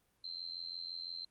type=tone with amplitude modulation; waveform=sine; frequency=4122 Hz; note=C8; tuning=27 cents flat; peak=-37 dBFS; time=0.24-1.25 s; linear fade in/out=5 ms; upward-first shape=sine; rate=85.9 Hz; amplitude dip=90%; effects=pink hiss -75 dBFS RMS until 1.3 s + Opus 32 kbps